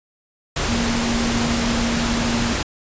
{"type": "tone in noise", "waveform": "sine", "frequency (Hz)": 234.1, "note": "A#3", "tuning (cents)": 8, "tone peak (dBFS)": -21, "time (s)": [0.68, 2.53], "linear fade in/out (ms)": 5, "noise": "pink", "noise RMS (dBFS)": -22, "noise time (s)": [0.56, 2.63], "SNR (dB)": -2, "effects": ["resampled to 16000 Hz"]}